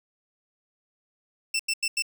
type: tone bursts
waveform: 20% pulse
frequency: 2679 Hz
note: E7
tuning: 27 cents sharp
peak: -19 dBFS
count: 4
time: 1.54-2.023 s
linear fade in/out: 5 ms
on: 54 ms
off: 89 ms
effects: 10-bit